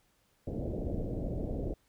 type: low-pass noise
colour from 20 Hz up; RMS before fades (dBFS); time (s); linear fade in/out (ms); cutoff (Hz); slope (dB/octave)
pink; -35; 0.47-1.74; 5; 620; 48
effects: pink hiss -71 dBFS RMS until 1.88 s